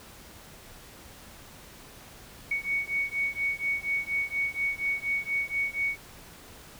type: beating tone pair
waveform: sine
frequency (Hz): 2228 / 2232.2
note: C#7 / C#7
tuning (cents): +8 / +11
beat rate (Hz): 4.2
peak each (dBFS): -30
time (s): 2.51-5.97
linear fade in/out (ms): 5
effects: pink hiss -49 dBFS RMS until 6.79 s

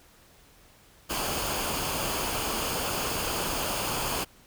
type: noise with comb filter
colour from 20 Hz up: pink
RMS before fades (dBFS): -30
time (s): 1.09-4.25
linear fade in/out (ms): 20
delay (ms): 0.52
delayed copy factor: -0.5
effects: pink hiss -57 dBFS RMS until 4.46 s

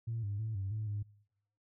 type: tone with pitch steps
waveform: sine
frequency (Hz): 114.6 / 101.4 / 110.4 / 97 / 108.1 / 103.3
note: A#2 / G#2 / A2 / G2 / A2 / G#2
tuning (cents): -29 / -41 / +6 / -18 / -30 / -9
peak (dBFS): -33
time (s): 0.07-1.03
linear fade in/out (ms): 10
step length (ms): 160
effects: noise-tail reverb RT60 0.9 s tail -26 dB re dry + tanh soft clip ceiling -30 dBFS

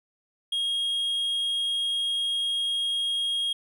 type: tone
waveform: triangle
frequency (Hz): 3264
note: G#7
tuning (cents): -31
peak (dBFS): -23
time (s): 0.52-3.53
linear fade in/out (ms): 5
effects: none

